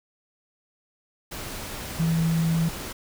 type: tone in noise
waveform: sine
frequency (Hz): 164.3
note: E3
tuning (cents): -5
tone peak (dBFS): -20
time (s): 1.99-2.69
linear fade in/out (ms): 10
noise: pink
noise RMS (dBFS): -35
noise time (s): 1.31-2.93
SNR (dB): +12
effects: none